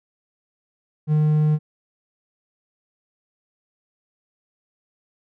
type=tone; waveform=triangle; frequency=152.5 Hz; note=D#3; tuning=34 cents flat; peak=-13 dBFS; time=1.07-1.59 s; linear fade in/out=50 ms; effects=none